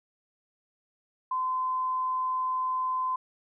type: tone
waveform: sine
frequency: 1027 Hz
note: C6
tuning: 33 cents flat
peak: -26 dBFS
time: 1.31-3.16 s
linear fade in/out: 5 ms
effects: none